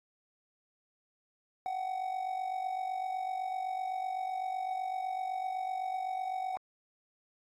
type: tone with amplitude modulation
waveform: triangle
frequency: 750 Hz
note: F#5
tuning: 23 cents sharp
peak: -28 dBFS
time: 1.66-6.57 s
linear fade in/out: 0 ms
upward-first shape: sine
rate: 47.9 Hz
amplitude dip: 65%
effects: AAC 48 kbps